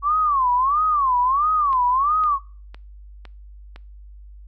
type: tone with vibrato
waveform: sine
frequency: 1110 Hz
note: C#6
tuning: 2 cents sharp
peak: -16 dBFS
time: 0.02-2.39 s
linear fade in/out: 50 ms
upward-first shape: sine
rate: 1.5 Hz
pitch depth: 220 cents each way
type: click train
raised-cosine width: 0.3 ms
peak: -24 dBFS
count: 5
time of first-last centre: 1.73-3.76 s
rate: 1.97 Hz
effects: noise-tail reverb RT60 0.4 s tail -23 dB re dry + added 50 Hz sine -39 dBFS peak until 4.47 s